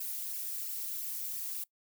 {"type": "noise with flanger", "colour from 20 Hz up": "violet", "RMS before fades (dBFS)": -38, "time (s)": [0, 1.64], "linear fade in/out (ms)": 5, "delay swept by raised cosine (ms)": [0.38, 4.38], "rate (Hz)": 2.9, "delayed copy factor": 1, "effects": ["noise-tail reverb RT60 0.1 s tail -22 dB re dry"]}